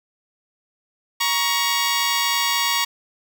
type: tone pair together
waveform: 10% pulse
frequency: 944.7 / 1117 Hz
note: A#5 / C#6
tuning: +23 / +13 cents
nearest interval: minor third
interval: 290 cents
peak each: -13 dBFS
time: 1.2-2.85 s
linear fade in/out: 10 ms
effects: none